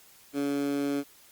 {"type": "tone with high-pass filter", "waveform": "15% pulse", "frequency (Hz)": 141.7, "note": "C#3", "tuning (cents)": 38, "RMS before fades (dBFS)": -29, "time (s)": [0.33, 1.04], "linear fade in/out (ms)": 50, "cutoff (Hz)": 290, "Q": 3.4, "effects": ["white hiss -56 dBFS RMS until 1.31 s", "Opus 48 kbps"]}